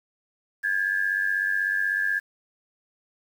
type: tone pair together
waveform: sine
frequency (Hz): 1618 / 1714.2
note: G#6 / A6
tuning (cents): -46 / -46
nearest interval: minor second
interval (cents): 100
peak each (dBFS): -25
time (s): 0.63-2.2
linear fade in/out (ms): 20
effects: 8-bit